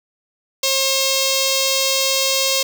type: tone with notch filter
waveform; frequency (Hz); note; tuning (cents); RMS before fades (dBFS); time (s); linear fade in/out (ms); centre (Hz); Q
5% pulse; 537; C5; +45; -18; 0.63-2.63; 5; 1500; 0.62
effects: none